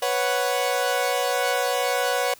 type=chord; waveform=sawtooth; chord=B suspended second; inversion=none; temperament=equal; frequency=493.9 / 554.4 / 740 Hz; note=B4 / C#5 / F#5; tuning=0 / 0 / 0 cents; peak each=-22 dBFS; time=0.02-2.34 s; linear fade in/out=5 ms; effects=white hiss -50 dBFS RMS until 2.39 s